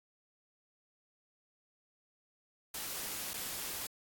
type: noise with dropouts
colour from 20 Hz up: white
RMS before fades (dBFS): -40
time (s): 2.74-3.87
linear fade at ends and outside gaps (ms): 5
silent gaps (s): 3.335-3.339
effects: AAC 64 kbps